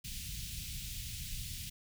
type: band-stop noise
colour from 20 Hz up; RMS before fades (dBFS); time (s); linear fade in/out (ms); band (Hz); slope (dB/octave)
pink; -42; 0.04-1.7; 10; 160 to 2700; 24
effects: none